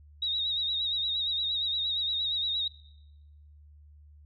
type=tone with vibrato; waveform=sine; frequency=3787 Hz; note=A#7; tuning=27 cents sharp; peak=-27 dBFS; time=0.22-2.68 s; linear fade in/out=5 ms; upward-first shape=sine; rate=8.6 Hz; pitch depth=57 cents each way; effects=noise-tail reverb RT60 1.0 s tail -23 dB re dry + added 74 Hz sine -51 dBFS peak until 4.25 s